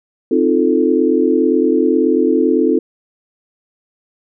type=chord; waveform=sine; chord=F dominant seventh; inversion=second; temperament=equal; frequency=261.6 / 311.1 / 349.2 / 440 Hz; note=C4 / Eb4 / F4 / A4; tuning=0 / 0 / 0 / 0 cents; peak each=-16 dBFS; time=0.31-2.79 s; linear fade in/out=5 ms; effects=none